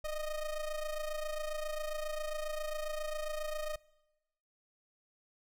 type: ring-modulated tone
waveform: square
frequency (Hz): 310.7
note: D#4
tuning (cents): -2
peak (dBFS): -33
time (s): 0.04-3.76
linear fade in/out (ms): 5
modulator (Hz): 297
effects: noise-tail reverb RT60 1.0 s tail -23 dB re dry